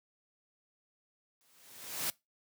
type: noise with exponential growth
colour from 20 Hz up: white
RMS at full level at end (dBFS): -32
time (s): 1.41-2.1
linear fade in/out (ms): 0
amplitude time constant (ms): 150
effects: noise-tail reverb RT60 0.2 s tail -22 dB re dry + high-pass 100 Hz 12 dB/octave